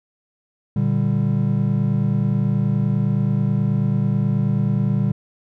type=chord; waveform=triangle; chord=G minor; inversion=first; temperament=just; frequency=117.6 / 147 / 196 Hz; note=Bb2 / D3 / G3; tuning=+16 / +2 / 0 cents; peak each=-19 dBFS; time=0.76-5.12 s; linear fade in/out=5 ms; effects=none